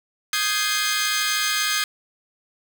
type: chord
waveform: 15% pulse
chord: Ab major seventh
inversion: second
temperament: equal with one note detuned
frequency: 1244.5 / 1568 / 1680.5 / 2093 Hz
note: Eb6 / G6 / Ab6 / C7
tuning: 0 / 0 / +20 / 0 cents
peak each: -20 dBFS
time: 0.33-1.84 s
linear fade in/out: 2 ms
effects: none